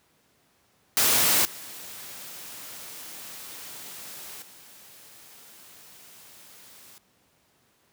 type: noise with level steps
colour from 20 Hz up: white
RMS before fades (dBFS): -21 / -41 / -50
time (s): 0.97-6.98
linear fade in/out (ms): 0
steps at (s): 1.45 / 4.42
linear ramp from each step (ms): 2
effects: pink hiss -65 dBFS RMS until 7.92 s + high-pass 100 Hz 12 dB/octave